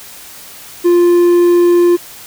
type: tone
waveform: triangle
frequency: 349.2 Hz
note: F4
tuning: in tune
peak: -4 dBFS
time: 0.84-1.97 s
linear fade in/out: 20 ms
effects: white hiss -34 dBFS RMS until 2.26 s